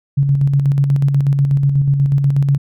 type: tone with tremolo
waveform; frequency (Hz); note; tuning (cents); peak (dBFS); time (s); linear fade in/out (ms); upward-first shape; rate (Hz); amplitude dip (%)
sine; 139.7; C#3; +14; -9; 0.17-2.58; 10; square; 8.2; 40
effects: none